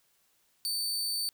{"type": "tone", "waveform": "sawtooth", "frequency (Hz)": 4554, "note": "C#8", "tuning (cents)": 46, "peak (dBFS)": -27, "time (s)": [0.65, 1.29], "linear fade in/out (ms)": 0, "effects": ["white hiss -70 dBFS RMS until 1.33 s"]}